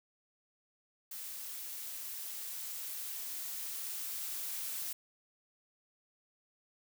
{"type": "noise with level ramp", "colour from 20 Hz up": "blue", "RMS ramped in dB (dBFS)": [-44, -39], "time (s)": [1.11, 4.93], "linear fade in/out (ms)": 5, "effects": []}